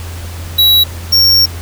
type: tone pair in turn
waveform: square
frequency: 3900 / 5515 Hz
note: B7 / F8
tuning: -23 / -23 cents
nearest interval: tritone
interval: 600 cents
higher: second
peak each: -6 dBFS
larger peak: neither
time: 0.58-0.84 / 1.12-1.46 s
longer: second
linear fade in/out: 10 ms
effects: added 85 Hz sine -23 dBFS peak until 1.61 s + pink hiss -31 dBFS RMS until 1.61 s